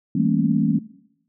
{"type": "tone cluster", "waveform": "sine", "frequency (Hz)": [162.5, 198, 217.8, 234.4, 275.5], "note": ["E3", "G3", "A3", "A#3", "C#4"], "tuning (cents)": [-24, 18, -17, 10, -11], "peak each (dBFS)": -23, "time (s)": [0.15, 0.79], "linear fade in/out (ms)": 5, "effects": ["noise-tail reverb RT60 0.8 s tail -19 dB re dry"]}